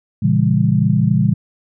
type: chord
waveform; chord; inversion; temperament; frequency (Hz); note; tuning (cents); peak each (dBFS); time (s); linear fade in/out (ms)
sine; A# diminished seventh; none; just; 116.54 / 139.85 / 167.82 / 201.4; A#2 / C#3 / E3 / G3; 0 / +16 / +31 / +47; -17; 0.22-1.34; 10
effects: none